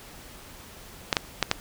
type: clicks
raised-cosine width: 0.2 ms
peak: -3 dBFS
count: 4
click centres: 1.128 / 1.168 / 1.427 / 1.514 s
effects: pink hiss -46 dBFS RMS until 1.6 s